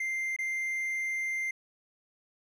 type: tone with dropouts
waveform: triangle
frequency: 2093 Hz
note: C7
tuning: in tune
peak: -28 dBFS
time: 0-1.51 s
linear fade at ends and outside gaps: 5 ms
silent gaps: 0.364-0.387 s
effects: none